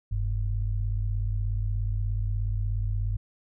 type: tone pair together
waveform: sine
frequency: 45.25 / 102 Hz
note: F#1 / G#2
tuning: -38 / -31 cents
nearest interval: octave + major second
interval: 1407 cents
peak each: -27 / -28 dBFS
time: 0.11-3.17 s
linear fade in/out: 10 ms
effects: none